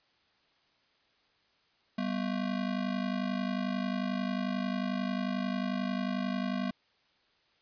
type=ring-modulated tone; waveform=square; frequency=220 Hz; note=A3; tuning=in tune; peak=-28 dBFS; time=1.98-6.71 s; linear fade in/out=2 ms; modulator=25.6 Hz; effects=white hiss -69 dBFS RMS until 7.61 s + resampled to 11025 Hz